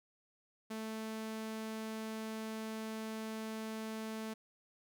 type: tone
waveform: sawtooth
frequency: 220 Hz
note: A3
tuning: in tune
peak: -36 dBFS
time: 0.7-4.34 s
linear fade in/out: 10 ms
effects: none